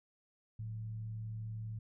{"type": "tone with frequency modulation", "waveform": "sine", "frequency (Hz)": 110, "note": "A2", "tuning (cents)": 0, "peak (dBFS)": -39, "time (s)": [0.59, 1.79], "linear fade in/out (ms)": 5, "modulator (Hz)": 72.5, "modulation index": 0.27, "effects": []}